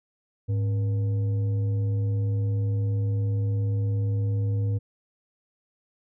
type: tone with frequency modulation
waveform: sine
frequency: 103.9 Hz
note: G#2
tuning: 1 cent sharp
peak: -22 dBFS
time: 0.48-4.79 s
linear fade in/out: 20 ms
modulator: 375 Hz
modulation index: 0.26
effects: none